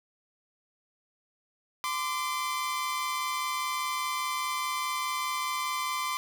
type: tone pair together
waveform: sawtooth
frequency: 1029.8 / 1174.7 Hz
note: C6 / D6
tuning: -28 / 0 cents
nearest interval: major second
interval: 228 cents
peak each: -28 / -29 dBFS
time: 1.84-6.17 s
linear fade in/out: 0 ms
effects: none